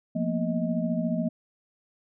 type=tone cluster; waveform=sine; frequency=174.2 / 227.5 / 241.8 / 628 Hz; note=F3 / A#3 / B3 / D#5; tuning=-4 / -42 / -36 / +16 cents; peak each=-29 / -29 / -30 / -33 dBFS; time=0.15-1.29 s; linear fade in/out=10 ms; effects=none